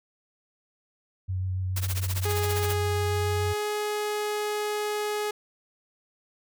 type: tone with vibrato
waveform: sine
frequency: 93 Hz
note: F#2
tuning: 9 cents sharp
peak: -26 dBFS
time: 1.28-3.54 s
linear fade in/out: 20 ms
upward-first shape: sine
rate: 7.1 Hz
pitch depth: 16 cents each way
type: noise with tremolo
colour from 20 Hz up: white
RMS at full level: -31 dBFS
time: 1.76-2.75 s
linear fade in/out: 5 ms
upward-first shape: triangle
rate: 15 Hz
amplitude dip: 100%
type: tone with pitch glide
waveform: sawtooth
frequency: 414.7 to 419.5 Hz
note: G#4 to G#4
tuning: -3 to +17 cents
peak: -23 dBFS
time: 2.25-5.31 s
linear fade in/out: 5 ms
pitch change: +20 cents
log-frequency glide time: 3.02-3.7 s
effects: none